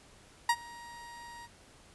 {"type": "tone with ADSR envelope", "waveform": "30% pulse", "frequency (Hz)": 944, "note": "A#5", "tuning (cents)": 22, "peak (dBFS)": -19, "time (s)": [0.49, 1.48], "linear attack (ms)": 4, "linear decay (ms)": 57, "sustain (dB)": -24, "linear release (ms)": 35, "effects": ["pink hiss -58 dBFS RMS until 1.94 s", "resampled to 24000 Hz"]}